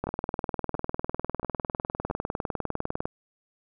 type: two click trains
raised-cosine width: 1 ms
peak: -18 / -14 dBFS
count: 4 / 61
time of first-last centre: 0.07-2.111 / 0.04-3.055 s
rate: 1.47 / 19.9 Hz
effects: none